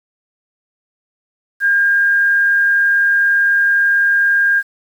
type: tone with frequency modulation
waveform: sine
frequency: 1611 Hz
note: G6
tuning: 47 cents sharp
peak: -10 dBFS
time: 1.6-4.63 s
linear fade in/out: 50 ms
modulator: 111 Hz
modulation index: 0.22
effects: 7-bit